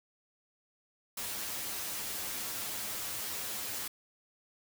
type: noise with comb filter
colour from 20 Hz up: white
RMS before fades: -38 dBFS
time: 1.17-3.88 s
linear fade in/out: 5 ms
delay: 9.5 ms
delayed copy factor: +1
effects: none